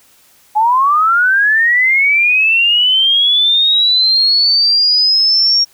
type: linear sweep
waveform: sine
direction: up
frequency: 830.6 to 5588 Hz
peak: -8 dBFS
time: 0.55-5.65 s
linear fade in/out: 20 ms
effects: white hiss -49 dBFS RMS until 5.73 s